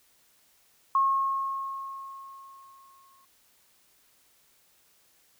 sine tone with exponential decay, 1085 Hz, C#6, 37 cents flat, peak -19 dBFS, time 0.95-3.25 s, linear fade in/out 2 ms, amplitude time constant 500 ms, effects white hiss -64 dBFS RMS until 5.39 s

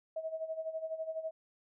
sine tone with tremolo, 641 Hz, E5, 49 cents flat, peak -33 dBFS, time 0.16-1.31 s, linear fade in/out 5 ms, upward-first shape sine, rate 12 Hz, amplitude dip 75%, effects none

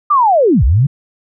sine linear two-way sweep, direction down then up, 1221 to 53 to 148.7 Hz, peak -7 dBFS, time 0.1-0.87 s, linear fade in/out 10 ms, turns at 0.64 s, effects none

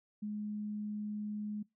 sine tone, 209.8 Hz, G#3, 18 cents sharp, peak -36 dBFS, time 0.22-1.63 s, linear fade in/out 10 ms, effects noise-tail reverb RT60 0.2 s tail -23 dB re dry

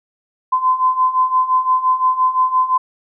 sine beating tone pair, 1022 / 1027.8 Hz, C6 / C6, -41 / -31 cents, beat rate 5.8 Hz, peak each -18 / -14 dBFS, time 0.52-2.78 s, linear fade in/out 10 ms, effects none

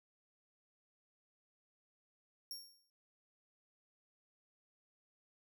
sawtooth tone with exponential decay, 5530 Hz, F8, 18 cents flat, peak -39 dBFS, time 2.51-2.9 s, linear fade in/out 1 ms, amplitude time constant 83 ms, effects noise-tail reverb RT60 0.1 s tail -24 dB re dry

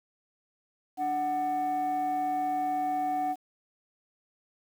sine tone pair together, 294 / 744 Hz, D4 / F#5, +2 / +9 cents, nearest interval octave + major third, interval 1607 cents, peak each -33 / -25 dBFS, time 0.97-3.36 s, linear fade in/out 50 ms, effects tanh soft clip ceiling -24 dBFS + 9-bit

